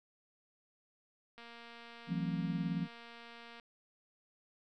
click train, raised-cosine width 0.3 ms, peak -37 dBFS, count 520, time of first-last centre 1.38-3.598 s, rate 234 Hz
sine chord, F# half-diminished seventh, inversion third, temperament just, 166.5 / 185 / 222 / 266.4 Hz, E3 / F#3 / A3 / C4, +18 / 0 / +16 / +31 cents, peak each -36 / -38 / -42 / -42 dBFS, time 2.07-2.88 s, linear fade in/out 50 ms
effects none

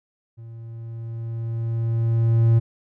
triangle tone with level ramp, 114.7 Hz, A#2, 28 cents flat, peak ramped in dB -35 to -10 dBFS, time 0.37-2.6 s, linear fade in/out 20 ms, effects none

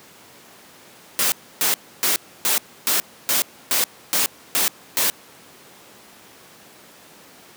white noise bursts, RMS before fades -19 dBFS, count 10, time 1.19-5.1 s, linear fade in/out 0 ms, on 130 ms, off 290 ms, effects pink hiss -46 dBFS RMS until 7.56 s + high-pass 200 Hz 12 dB/octave

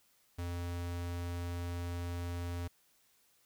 square tone, 87 Hz, F2, 6 cents flat, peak -37 dBFS, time 0.38-2.68 s, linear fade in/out 10 ms, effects white hiss -70 dBFS RMS until 3.45 s

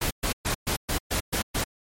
pink noise bursts, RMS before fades -26 dBFS, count 8, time 0.01-1.642 s, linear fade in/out 10 ms, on 99 ms, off 120 ms, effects MP3 64 kbps

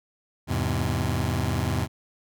sawtooth chord, E augmented, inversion none, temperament just, 82.41 / 103.01 / 128.76 Hz, E2 / G#2 / B#2, 0 / -14 / -27 cents, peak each -24 dBFS, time 0.47-1.88 s, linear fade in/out 50 ms, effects none

